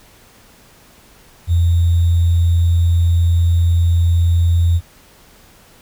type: tone with sample-and-hold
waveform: sine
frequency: 85.3 Hz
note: F2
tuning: 40 cents flat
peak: -10 dBFS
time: 1.47-4.81 s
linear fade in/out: 50 ms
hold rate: 3675 Hz
effects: pink hiss -47 dBFS RMS until 5.81 s